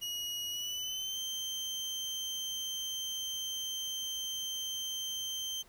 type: tone with pitch glide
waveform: 30% pulse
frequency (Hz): 2900 to 3126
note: F#7 to G7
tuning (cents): -35 to -6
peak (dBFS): -33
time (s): 0.01-5.63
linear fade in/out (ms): 20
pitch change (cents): +129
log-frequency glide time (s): 0.5-1.18
effects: pink hiss -62 dBFS RMS until 5.68 s